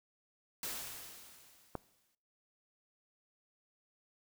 white noise with exponential decay, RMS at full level -39 dBFS, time 0.63-2.15 s, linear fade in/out 2 ms, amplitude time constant 330 ms
click, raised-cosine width 1 ms, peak -23 dBFS, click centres 1.753 s
effects noise-tail reverb RT60 0.7 s tail -24 dB re dry

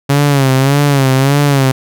sawtooth tone with vibrato, 138 Hz, C#3, 7 cents flat, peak -4 dBFS, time 0.09-1.72 s, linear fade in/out 10 ms, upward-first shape sine, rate 1.7 Hz, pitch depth 85 cents each way, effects none

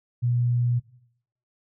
sine tone, 121.2 Hz, B2, 32 cents flat, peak -20 dBFS, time 0.22-0.8 s, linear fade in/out 20 ms, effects noise-tail reverb RT60 0.7 s tail -19 dB re dry

